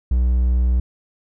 triangle tone, 61.6 Hz, B1, 4 cents flat, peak -12 dBFS, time 0.11-0.8 s, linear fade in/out 5 ms, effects none

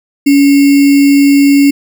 sine tone with sample-and-hold, 281.4 Hz, C#4, 26 cents sharp, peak -3 dBFS, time 0.26-1.71 s, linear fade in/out 10 ms, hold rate 2450 Hz, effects none

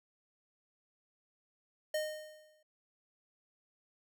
square tone with exponential decay, 615 Hz, D#5, 20 cents flat, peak -31 dBFS, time 1.94-2.63 s, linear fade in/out 5 ms, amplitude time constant 150 ms, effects none

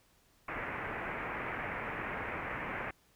white low-pass noise, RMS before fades -39 dBFS, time 0.48-2.91 s, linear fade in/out 5 ms, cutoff 2300 Hz, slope 48 dB/octave, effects pink hiss -68 dBFS RMS until 3.15 s

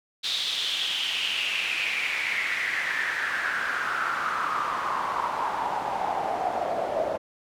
pink noise with band-pass filter sweep, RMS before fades -28 dBFS, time 0.23-7.18 s, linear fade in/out 20 ms, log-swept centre 3800 to 600 Hz, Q 5.5, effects none

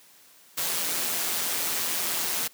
white noise with amplitude modulation, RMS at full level -26 dBFS, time 0.57-2.48 s, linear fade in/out 10 ms, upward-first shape sine, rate 170 Hz, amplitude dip 45%, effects white hiss -55 dBFS RMS until 2.53 s + high-pass 150 Hz 12 dB/octave

